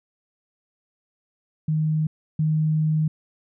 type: tone pair in turn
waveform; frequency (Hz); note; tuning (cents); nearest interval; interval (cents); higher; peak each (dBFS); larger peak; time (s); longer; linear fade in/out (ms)
sine; 155.56 / 155.56; D#3 / D#3; 0 / 0; unison; 0; neither; -19 / -18; second; 1.68-2.07 / 2.39-3.08; second; 5
effects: none